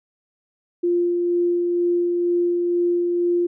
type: tone with tremolo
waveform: sine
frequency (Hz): 349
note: F4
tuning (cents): -1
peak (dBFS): -16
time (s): 0.83-3.47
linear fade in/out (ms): 10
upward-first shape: sine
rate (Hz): 2.1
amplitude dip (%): 25
effects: none